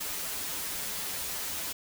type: noise with comb filter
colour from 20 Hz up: white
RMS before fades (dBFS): -35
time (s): 0-1.73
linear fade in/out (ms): 10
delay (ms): 8.4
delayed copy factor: -0.85
effects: none

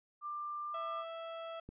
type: tone with pitch glide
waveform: sine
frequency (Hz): 1188 to 1197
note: D6 to D6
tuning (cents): +20 to +33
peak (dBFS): -38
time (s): 0.21-1.05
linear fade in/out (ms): 50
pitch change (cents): +13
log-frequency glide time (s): 0.62-0.76
type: tone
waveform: 30% pulse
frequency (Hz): 659.3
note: E5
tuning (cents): 0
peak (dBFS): -39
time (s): 0.74-1.6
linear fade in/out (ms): 5
type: click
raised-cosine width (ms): 3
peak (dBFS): -35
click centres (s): 1.69
effects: resampled to 8000 Hz

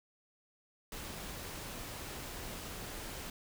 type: noise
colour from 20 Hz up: pink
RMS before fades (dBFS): -44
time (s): 0.92-3.3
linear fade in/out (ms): 2
effects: none

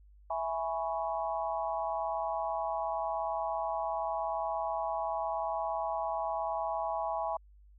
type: chord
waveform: sine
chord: C# minor seventh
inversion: first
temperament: equal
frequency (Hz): 659.3 / 830.6 / 987.8 / 1108.7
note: E5 / G#5 / B5 / C#6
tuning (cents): 0 / 0 / 0 / 0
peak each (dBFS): -35 / -35 / -38 / -40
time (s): 0.3-7.37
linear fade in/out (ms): 5
effects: added 50 Hz sine -55 dBFS peak until 7.78 s

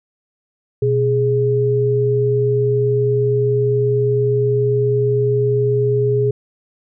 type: tone pair together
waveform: sine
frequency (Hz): 123.5 / 415.4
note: B2 / G#4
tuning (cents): 0 / 0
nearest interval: octave + major sixth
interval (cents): 2100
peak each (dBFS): -17 / -15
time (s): 0.82-6.31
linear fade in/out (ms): 5
effects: none

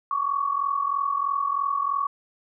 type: tone pair together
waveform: sine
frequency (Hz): 1110 / 1153.1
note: C#6 / D6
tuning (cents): +2 / -32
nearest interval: minor second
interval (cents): 66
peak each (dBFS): -24 / -27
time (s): 0.11-2.07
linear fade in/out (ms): 2
effects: none

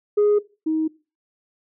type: tone pair in turn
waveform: sine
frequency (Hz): 415.3 / 315.8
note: G#4 / D#4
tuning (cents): 0 / +26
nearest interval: perfect fourth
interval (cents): 474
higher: first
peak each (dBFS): -12 / -18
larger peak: first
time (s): 0.17-0.39 / 0.66-0.88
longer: neither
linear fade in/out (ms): 10
effects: noise-tail reverb RT60 0.3 s tail -20 dB re dry + tanh soft clip ceiling -12 dBFS

